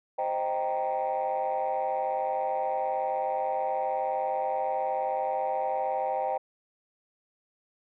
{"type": "chord", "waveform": "sine", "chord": "C minor seventh", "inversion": "none", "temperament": "equal", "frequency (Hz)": [523.3, 622.3, 784, 932.3], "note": ["C5", "Eb5", "G5", "Bb5"], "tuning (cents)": [0, 0, 0, 0], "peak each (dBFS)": [-31, -32, -28, -34], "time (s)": [0.18, 6.38], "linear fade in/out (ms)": 10, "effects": ["tanh soft clip ceiling -21 dBFS"]}